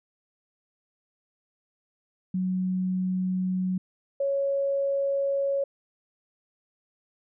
sine tone pair in turn, 185 / 554.4 Hz, F#3 / C#5, 0 / 0 cents, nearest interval octave + perfect fifth, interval 1900 cents, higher second, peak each -24 / -23 dBFS, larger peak second, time 2.34-3.78 / 4.2-5.64 s, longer neither, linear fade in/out 5 ms, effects none

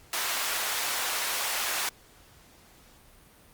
pink high-pass noise, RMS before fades -30 dBFS, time 0.13-1.89 s, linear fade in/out 2 ms, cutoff 920 Hz, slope 12 dB/octave, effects pink hiss -56 dBFS RMS until 3.53 s + Opus 48 kbps

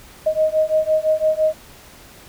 sine beating tone pair, 622.3 / 628.2 Hz, D#5 / D#5, 0 / +16 cents, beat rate 5.9 Hz, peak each -18 / -18 dBFS, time 0.26-1.54 s, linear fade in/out 10 ms, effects pink hiss -44 dBFS RMS until 2.28 s

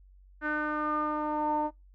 sawtooth tone with low-pass filter sweep, 302.2 Hz, D4, 50 cents sharp, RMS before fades -30 dBFS, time 0.41-1.71 s, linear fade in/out 50 ms, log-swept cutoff 1600 to 830 Hz, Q 7.6, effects noise-tail reverb RT60 0.2 s tail -24 dB re dry + added 47 Hz sine -53 dBFS peak until 1.94 s

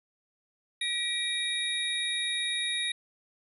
sine tone cluster, 1921 / 2342 / 3759 / 10190 Hz, B6 / D7 / A#7 / D#9, -48 / -5 / +14 / +40 cents, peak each -36 / -36 / -30 / -37 dBFS, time 0.81-2.92 s, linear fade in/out 5 ms, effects none

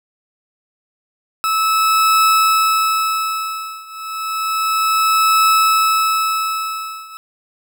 40% pulse tone with tremolo, 1303 Hz, E6, 20 cents flat, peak -9 dBFS, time 1.44-7.17 s, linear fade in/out 0 ms, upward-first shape triangle, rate 0.31 Hz, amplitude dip 95%, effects none

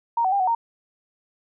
sine tone with pitch steps, 932 / 752 / 799 / 744 / 925 Hz, A#5 / F#5 / G5 / F#5 / A#5, -1 / +28 / +33 / +9 / -14 cents, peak -18 dBFS, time 0.17-0.55 s, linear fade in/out 5 ms, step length 76 ms, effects none

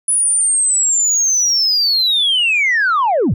sine linear sweep, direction down, 9956 to 69.3 Hz, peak -10 dBFS, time 0.08-3.34 s, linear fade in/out 5 ms, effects tanh soft clip ceiling -9 dBFS

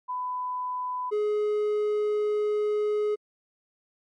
sine / triangle tone pair in turn, 1000 / 420.4 Hz, B5 / G#4, +21 / +21 cents, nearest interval octave + minor third, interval 1500 cents, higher first, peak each -28 / -21 dBFS, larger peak second, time 0.08-1.11 / 1.11-3.16 s, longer second, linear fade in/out 20 ms, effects MP3 48 kbps

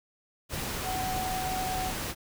sine tone in noise, 747 Hz, F#5, 16 cents sharp, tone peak -31 dBFS, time 0.83-1.93 s, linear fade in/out 50 ms, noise pink, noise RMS -34 dBFS, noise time 0.49-2.15 s, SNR 0 dB, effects none

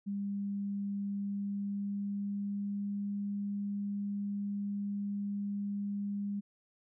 sine tone with pitch glide, 200.5 to 202.2 Hz, G3 to G#3, +39 to -46 cents, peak -33 dBFS, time 0.06-6.41 s, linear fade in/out 20 ms, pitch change +15 cents, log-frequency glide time 1.16-3.07 s, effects none

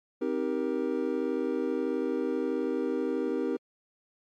triangle chord, C minor seventh, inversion none, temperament just, 261.6 / 314 / 392.4 / 470.9 Hz, C4 / Eb4 / G4 / Bb4, 0 / +16 / +2 / +18 cents, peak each -31 dBFS, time 0.21-3.57 s, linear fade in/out 10 ms, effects AAC 64 kbps

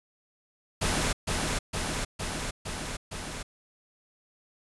pink noise with echo, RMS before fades -27 dBFS, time 0.81-1.13 s, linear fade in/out 10 ms, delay 460 ms, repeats 5, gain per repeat -2 dB, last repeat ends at 3.43 s, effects resampled to 24000 Hz

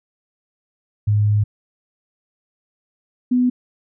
sine tone pair in turn, 104.6 / 248.8 Hz, G#2 / B3, +13 / +13 cents, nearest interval octave + minor third, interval 1500 cents, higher second, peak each -13 dBFS, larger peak neither, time 1.07-1.44 / 3.31-3.5 s, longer first, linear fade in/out 10 ms, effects none

